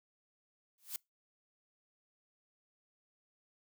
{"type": "noise with exponential growth", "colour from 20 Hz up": "blue", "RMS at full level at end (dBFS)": -36, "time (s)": [0.78, 0.96], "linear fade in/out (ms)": 1, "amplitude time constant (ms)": 37, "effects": ["noise-tail reverb RT60 0.2 s tail -25 dB re dry"]}